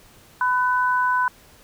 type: tone pair together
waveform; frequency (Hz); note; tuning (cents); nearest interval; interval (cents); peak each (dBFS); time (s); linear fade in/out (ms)
sine; 1001 / 1499.8; B5 / F#6; +23 / +23; perfect fifth; 700; -19 / -22; 0.41-1.28; 2
effects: pink hiss -51 dBFS RMS until 1.63 s